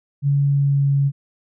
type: tone with pitch glide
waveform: sine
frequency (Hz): 141.2 to 139.74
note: C#3 to C#3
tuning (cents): +32 to +14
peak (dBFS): -14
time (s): 0.22-1.12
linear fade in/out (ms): 50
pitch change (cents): -18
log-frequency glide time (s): 0.43-0.9
effects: none